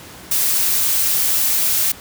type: noise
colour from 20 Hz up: blue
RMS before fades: -17 dBFS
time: 0.31-1.92 s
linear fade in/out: 5 ms
effects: pink hiss -38 dBFS RMS until 2 s + high-pass 60 Hz 12 dB/octave